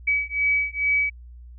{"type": "beating tone pair", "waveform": "sine", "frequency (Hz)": [2279, 2281.3], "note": ["C#7", "C#7"], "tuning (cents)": [47, 49], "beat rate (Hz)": 2.3, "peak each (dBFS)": -23, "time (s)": [0.07, 1.1], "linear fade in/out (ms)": 10, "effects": ["added 60 Hz sine -40 dBFS peak until 1.58 s"]}